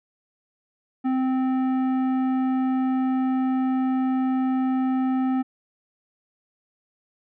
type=tone with tanh clipping; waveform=sine; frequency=260 Hz; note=C4; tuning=11 cents flat; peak=-22 dBFS; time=1.04-5.43 s; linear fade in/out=20 ms; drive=12 dB; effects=none